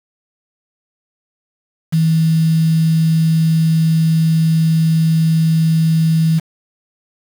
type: tone with quantisation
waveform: sine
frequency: 161.4 Hz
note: E3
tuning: 36 cents flat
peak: -10 dBFS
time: 1.92-6.4 s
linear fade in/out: 20 ms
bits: 5
effects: none